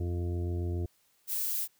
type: harmonic tone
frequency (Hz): 87.31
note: F2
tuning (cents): 0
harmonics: 1 / 2 / 3 / 4 / 5 / 7 / 8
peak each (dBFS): -30 / -44 / -44 / -39 / -47 / -53 / -54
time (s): 0-0.86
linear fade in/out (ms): 5
type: noise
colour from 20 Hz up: violet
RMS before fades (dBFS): -32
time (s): 1.27-1.68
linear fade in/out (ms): 50
effects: white hiss -69 dBFS RMS until 1.79 s